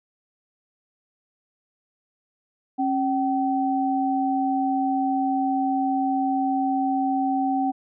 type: tone pair together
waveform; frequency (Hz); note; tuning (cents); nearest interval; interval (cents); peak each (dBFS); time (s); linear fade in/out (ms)
sine; 271.5 / 766; C#4 / G5; -36 / -40; octave + tritone; 1796; -23; 2.78-7.72; 20
effects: none